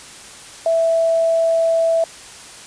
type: tone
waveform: sine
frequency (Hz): 659.3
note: E5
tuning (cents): 0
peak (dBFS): -13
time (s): 0.66-2.04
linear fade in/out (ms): 2
effects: white hiss -38 dBFS RMS until 2.66 s + resampled to 22050 Hz